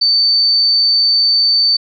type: tone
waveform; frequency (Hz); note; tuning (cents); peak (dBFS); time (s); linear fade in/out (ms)
sine; 4555; C#8; +46; -9; 0.01-1.77; 10
effects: none